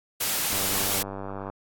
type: noise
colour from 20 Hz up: white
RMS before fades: -26 dBFS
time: 0.2-1.03 s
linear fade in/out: 10 ms
type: click train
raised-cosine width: 1 ms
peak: -21 dBFS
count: 96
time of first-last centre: 0.53-1.499 s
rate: 98 Hz
effects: AAC 64 kbps